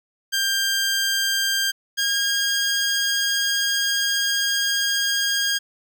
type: tone pair in turn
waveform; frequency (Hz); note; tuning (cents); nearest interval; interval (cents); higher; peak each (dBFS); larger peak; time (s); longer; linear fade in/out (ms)
15% pulse; 1590 / 1621.5; G6 / G#6; +24 / -42; unison; 34; second; -13; neither; 0.32-1.72 / 1.97-5.59; second; 20
effects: none